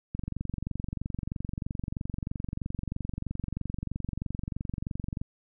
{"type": "click train", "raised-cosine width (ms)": 5, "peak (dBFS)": -20, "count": 118, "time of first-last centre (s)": [0.15, 5.215], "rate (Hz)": 23.1, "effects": []}